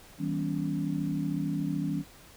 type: tone cluster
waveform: sine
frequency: 160.4 / 193.8 / 246.2 / 282.2 Hz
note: E3 / G3 / B3 / C#4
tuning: -47 / -20 / -5 / +31 cents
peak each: -32 / -34 / -38 / -32 dBFS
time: 0.18-2.04 s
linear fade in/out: 50 ms
effects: pink hiss -53 dBFS RMS until 2.36 s